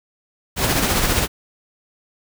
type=noise with tremolo; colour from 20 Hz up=pink; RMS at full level=-17 dBFS; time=0.56-1.28 s; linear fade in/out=50 ms; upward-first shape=sine; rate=15 Hz; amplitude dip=40%; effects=none